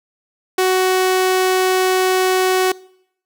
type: tone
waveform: sawtooth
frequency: 372.5 Hz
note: F#4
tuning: 12 cents sharp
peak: -9 dBFS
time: 0.58-2.72 s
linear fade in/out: 5 ms
effects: noise-tail reverb RT60 0.7 s tail -23 dB re dry